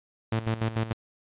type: tone with tremolo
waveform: sawtooth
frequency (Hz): 112.5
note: A2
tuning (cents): +39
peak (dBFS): -20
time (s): 0.32-0.93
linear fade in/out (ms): 5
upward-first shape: square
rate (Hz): 6.8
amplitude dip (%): 75
effects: resampled to 8000 Hz